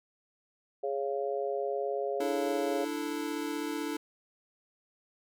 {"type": "harmonic tone", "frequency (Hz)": 138.59, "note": "C#3", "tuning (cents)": 0, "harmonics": [3, 4, 5], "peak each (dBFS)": [-33, -34, -36], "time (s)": [0.83, 2.85], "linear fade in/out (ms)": 10}
{"type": "chord", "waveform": "square", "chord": "D suspended second", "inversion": "none", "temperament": "equal", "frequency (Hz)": [293.7, 329.6, 440], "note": ["D4", "E4", "A4"], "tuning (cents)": [0, 0, 0], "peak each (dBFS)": [-36, -38, -40], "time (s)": [2.2, 3.97], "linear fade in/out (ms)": 5}
{"effects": []}